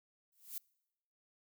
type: noise with exponential growth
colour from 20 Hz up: violet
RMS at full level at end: -39 dBFS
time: 0.32-0.58 s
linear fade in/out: 2 ms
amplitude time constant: 55 ms
effects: noise-tail reverb RT60 0.9 s tail -26 dB re dry